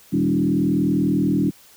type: tone with frequency modulation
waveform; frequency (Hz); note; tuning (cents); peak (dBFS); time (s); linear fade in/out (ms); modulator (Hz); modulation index
sine; 238.8; A#3; +42; -16; 0.12-1.51; 20; 40.2; 2.2
effects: white hiss -50 dBFS RMS until 1.76 s